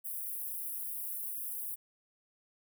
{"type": "high-pass noise", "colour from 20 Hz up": "white", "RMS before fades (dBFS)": -39, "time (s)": [0.04, 1.76], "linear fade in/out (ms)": 20, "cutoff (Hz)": 10000, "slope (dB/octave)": 48, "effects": []}